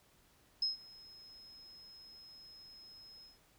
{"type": "tone with ADSR envelope", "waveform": "sine", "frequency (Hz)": 5140, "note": "E8", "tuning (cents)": -45, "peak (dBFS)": -29, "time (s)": [0.62, 3.39], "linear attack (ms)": 4, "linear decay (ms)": 140, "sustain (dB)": -24, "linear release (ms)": 160, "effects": ["pink hiss -68 dBFS RMS until 3.58 s"]}